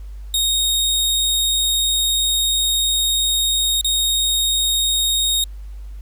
sawtooth tone with dropouts, 3729 Hz, A#7, in tune, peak -13 dBFS, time 0.34-5.44 s, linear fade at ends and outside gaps 2 ms, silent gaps 3.812-3.845 s, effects added 50 Hz sine -30 dBFS peak until 6.01 s + pink hiss -56 dBFS RMS until 6.01 s

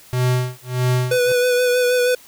square tone with tremolo, 125.8 Hz, B2, 32 cents sharp, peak -15 dBFS, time 0.13-1.32 s, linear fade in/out 0 ms, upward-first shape sine, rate 1.6 Hz, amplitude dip 100%
square tone with vibrato, 495.3 Hz, B4, 5 cents sharp, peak -15 dBFS, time 1.11-2.15 s, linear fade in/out 5 ms, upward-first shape sine, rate 6.3 Hz, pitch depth 22 cents each way
effects white hiss -46 dBFS RMS until 2.27 s

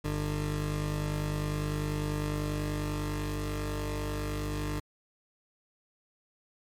20% pulse tone pair together, 50.06 / 150 Hz, G1 / D3, +37 / +37 cents, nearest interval octave + perfect fifth, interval 1900 cents, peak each -28 dBFS, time 0.04-4.8 s, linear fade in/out 10 ms, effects MP3 64 kbps

